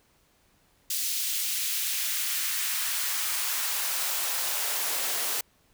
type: noise with high-pass filter sweep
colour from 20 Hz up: white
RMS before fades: -29 dBFS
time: 0.9-5.41 s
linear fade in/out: 5 ms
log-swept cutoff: 3600 to 390 Hz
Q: 0.96
effects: pink hiss -65 dBFS RMS until 5.73 s